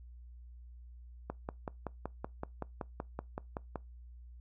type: click train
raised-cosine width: 1 ms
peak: -23 dBFS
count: 14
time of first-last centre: 1.3-3.757 s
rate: 5.29 Hz
effects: noise-tail reverb RT60 0.2 s tail -23 dB re dry + added 60 Hz sine -49 dBFS peak until 4.4 s